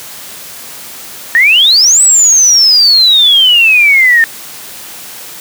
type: exponential two-way sweep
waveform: sine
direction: up then down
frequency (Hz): 1794 to 8050 to 1794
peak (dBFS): -3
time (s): 1.35-4.24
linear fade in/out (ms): 0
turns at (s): 2.02
effects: white hiss -28 dBFS RMS until 5.4 s + high-pass 100 Hz 12 dB/octave